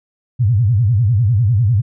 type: tone with vibrato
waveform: sine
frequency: 110 Hz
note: A2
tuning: in tune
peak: -10 dBFS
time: 0.39-1.82 s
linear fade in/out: 20 ms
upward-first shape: sine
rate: 10 Hz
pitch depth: 260 cents each way
effects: none